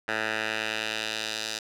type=tone with band-pass filter sweep; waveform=10% pulse; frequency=109.5 Hz; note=A2; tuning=8 cents flat; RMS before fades=-31 dBFS; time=0.08-1.59 s; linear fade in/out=5 ms; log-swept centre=1700 to 4800 Hz; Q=1.4; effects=none